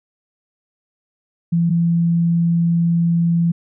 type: tone pair in turn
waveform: sine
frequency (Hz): 169.1 / 169.1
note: E3 / E3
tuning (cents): +44 / +44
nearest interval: unison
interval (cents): 0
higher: neither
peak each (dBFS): -13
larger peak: neither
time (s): 1.52-1.7 / 1.7-3.52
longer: second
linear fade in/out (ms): 10
effects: none